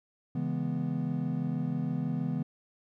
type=chord; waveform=triangle; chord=C# minor seventh; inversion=none; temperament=equal; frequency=138.59 / 164.81 / 207.7 / 246.9 Hz; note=C#3 / E3 / G#3 / B3; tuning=0 / 0 / 0 / 0 cents; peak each=-33 / -31 / -36 / -32 dBFS; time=0.35-2.43 s; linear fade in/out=5 ms; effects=none